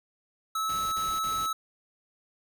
square tone, 1300 Hz, E6, 24 cents flat, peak -28 dBFS, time 0.55-1.53 s, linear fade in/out 5 ms
pink noise bursts, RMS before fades -43 dBFS, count 3, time 0.69-1.464 s, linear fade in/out 5 ms, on 230 ms, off 42 ms
effects none

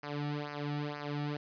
sawtooth tone with flanger, 146.5 Hz, D3, 4 cents flat, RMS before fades -37 dBFS, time 0.03-1.37 s, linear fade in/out 5 ms, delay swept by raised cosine 0.27 to 1.97 ms, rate 2.1 Hz, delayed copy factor -0.9, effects resampled to 11025 Hz + 11-bit

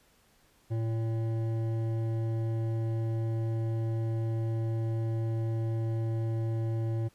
sine tone with hard clipping, 113 Hz, A2, 47 cents sharp, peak -30 dBFS, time 0.7-7.09 s, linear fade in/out 20 ms, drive 11 dB, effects pink hiss -65 dBFS RMS until 7.14 s + resampled to 32000 Hz

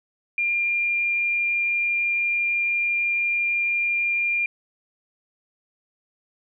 sine tone, 2398 Hz, D7, 36 cents sharp, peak -20 dBFS, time 0.38-4.46 s, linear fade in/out 2 ms, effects none

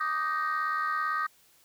sine chord, Eb major seventh, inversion third, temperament just, 1166.7 / 1244.5 / 1555.6 / 1866.8 Hz, D6 / Eb6 / G6 / Bb6, -12 / 0 / -14 / +2 cents, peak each -34 / -28 / -33 / -34 dBFS, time 0-1.27 s, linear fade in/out 10 ms, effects tanh soft clip ceiling -21 dBFS + white hiss -62 dBFS RMS until 1.64 s

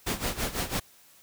pink noise with tremolo, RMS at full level -28 dBFS, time 0.06-0.8 s, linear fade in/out 10 ms, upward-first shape sine, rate 6 Hz, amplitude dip 80%, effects white hiss -57 dBFS RMS until 1.22 s

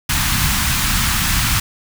pink band-stop noise, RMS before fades -17 dBFS, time 0.09-1.6 s, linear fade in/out 5 ms, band 220 to 1000 Hz, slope 24 dB/octave, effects none

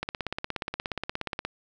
click train, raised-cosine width 0.3 ms, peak -14 dBFS, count 25, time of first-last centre 0.03-1.45 s, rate 16.9 Hz, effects none

